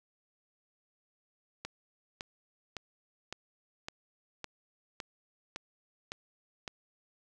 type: click train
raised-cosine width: 0.2 ms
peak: -21 dBFS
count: 10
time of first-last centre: 1.65-6.678 s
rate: 1.79 Hz
effects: none